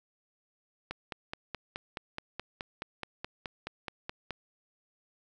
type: click train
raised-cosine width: 0.3 ms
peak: -20 dBFS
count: 17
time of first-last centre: 0.91-4.307 s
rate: 4.71 Hz
effects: none